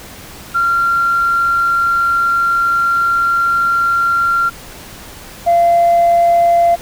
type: tone pair in turn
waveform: sine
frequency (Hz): 1379 / 687.1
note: F6 / F5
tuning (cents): -22 / -28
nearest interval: octave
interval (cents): 1206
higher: first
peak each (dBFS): -10 / -6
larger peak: second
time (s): 0.54-4.5 / 5.46-6.76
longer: first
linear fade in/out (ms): 20
effects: tanh soft clip ceiling -5 dBFS + pink hiss -34 dBFS RMS until 6.81 s